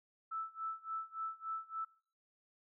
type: tone with tremolo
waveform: sine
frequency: 1317 Hz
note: E6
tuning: 2 cents flat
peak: -36 dBFS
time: 0.31-1.85 s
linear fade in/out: 10 ms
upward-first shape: sine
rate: 3.5 Hz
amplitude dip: 95%
effects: noise-tail reverb RT60 0.5 s tail -24 dB re dry